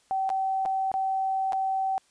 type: tone with dropouts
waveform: sine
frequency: 768 Hz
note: G5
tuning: 36 cents flat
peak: -24 dBFS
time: 0.11-1.98 s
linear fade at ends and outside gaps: 0 ms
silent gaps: 0.292-0.301 / 0.653-0.659 / 0.916-0.94 / 1.523-1.531 s
effects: white hiss -64 dBFS RMS until 2.1 s + resampled to 22050 Hz